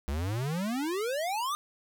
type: exponential sweep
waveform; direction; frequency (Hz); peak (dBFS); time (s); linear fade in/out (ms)
square; up; 66 to 1240; -30; 0.08-1.55; 0
effects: none